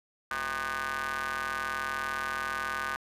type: ring-modulated tone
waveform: sawtooth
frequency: 141 Hz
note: C#3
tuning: 30 cents sharp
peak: -24 dBFS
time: 0.31-2.96 s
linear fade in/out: 0 ms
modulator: 1360 Hz
effects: resampled to 32000 Hz